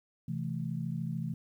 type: chord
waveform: sine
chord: A minor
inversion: first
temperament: equal with one note detuned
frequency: 130.81 / 164.81 / 217.7 Hz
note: C3 / E3 / A3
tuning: 0 / 0 / -18 cents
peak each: -37 / -35 / -39 dBFS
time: 0.28-1.34 s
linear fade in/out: 5 ms
effects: 11-bit